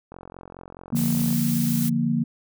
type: click train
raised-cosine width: 1 ms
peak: -26 dBFS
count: 55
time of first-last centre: 0.12-1.328 s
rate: 44.7 Hz
type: chord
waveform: sine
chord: Bb major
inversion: first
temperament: equal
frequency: 146.83 / 174.61 / 233.1 Hz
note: D3 / F3 / Bb3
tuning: 0 / 0 / 0 cents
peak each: -26 / -26 / -22 dBFS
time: 0.92-2.24 s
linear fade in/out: 10 ms
type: noise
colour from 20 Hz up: blue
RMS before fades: -31 dBFS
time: 0.95-1.9 s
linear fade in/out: 20 ms
effects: none